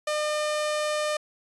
sawtooth tone, 604 Hz, D5, 48 cents sharp, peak -21 dBFS, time 0.07-1.17 s, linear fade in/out 5 ms, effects resampled to 24000 Hz

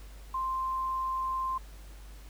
sine tone, 1047 Hz, C6, 1 cent sharp, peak -29 dBFS, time 0.34-1.58 s, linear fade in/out 5 ms, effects added 50 Hz sine -45 dBFS peak until 2.29 s + pink hiss -56 dBFS RMS until 2.29 s

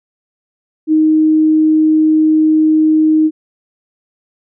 sine tone, 312.1 Hz, D#4, 5 cents sharp, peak -7 dBFS, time 0.87-3.31 s, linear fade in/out 50 ms, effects none

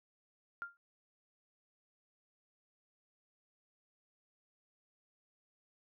sine tone with exponential decay, 1396.9 Hz, F6, in tune, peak -35 dBFS, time 0.62-0.77 s, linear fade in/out 0 ms, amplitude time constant 32 ms, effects none

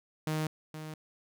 sawtooth tone with echo, 155.56 Hz, D#3, in tune, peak -26 dBFS, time 0.27-0.47 s, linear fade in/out 2 ms, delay 470 ms, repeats 1, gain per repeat -10 dB, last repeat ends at 0.94 s, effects none

